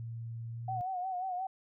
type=tone with pitch glide; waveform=sine; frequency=115.2 to 118.1 Hz; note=A#2 to A#2; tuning=-20 to +23 cents; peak=-38 dBFS; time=0-0.81 s; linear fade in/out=0 ms; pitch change=+43 cents; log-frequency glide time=0.51-0.69 s
type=tone with vibrato; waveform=sine; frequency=740 Hz; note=F#5; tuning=in tune; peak=-33 dBFS; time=0.68-1.47 s; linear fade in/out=5 ms; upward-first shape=sine; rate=5.6 Hz; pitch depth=63 cents each way
effects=none